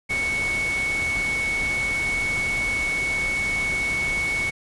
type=tone in noise; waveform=sine; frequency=2217 Hz; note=C#7; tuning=in tune; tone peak=-22 dBFS; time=0.09-4.51 s; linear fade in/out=20 ms; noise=pink; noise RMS=-32 dBFS; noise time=0.09-4.51 s; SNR=+7 dB; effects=resampled to 24000 Hz